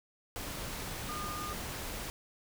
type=tone in noise; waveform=sine; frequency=1216 Hz; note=D#6; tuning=40 cents flat; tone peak=-39 dBFS; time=1.09-1.53 s; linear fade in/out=0 ms; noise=pink; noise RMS=-40 dBFS; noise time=0.36-2.1 s; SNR=-2 dB; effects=none